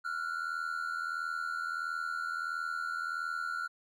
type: tone pair together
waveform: triangle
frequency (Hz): 1370 / 1451.5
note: F6 / F#6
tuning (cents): -34 / -34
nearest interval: minor second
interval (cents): 100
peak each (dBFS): -34 / -35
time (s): 0.04-3.68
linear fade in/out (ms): 20
effects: none